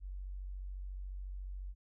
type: tone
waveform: sine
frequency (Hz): 47.05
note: F#1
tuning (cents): +30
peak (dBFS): -40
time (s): 0-1.75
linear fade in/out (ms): 50
effects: none